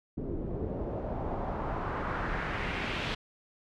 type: noise with low-pass filter sweep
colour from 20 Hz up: pink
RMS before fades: -34 dBFS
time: 0.17-3.15 s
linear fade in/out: 10 ms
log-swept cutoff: 310 to 3200 Hz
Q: 1.9
effects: none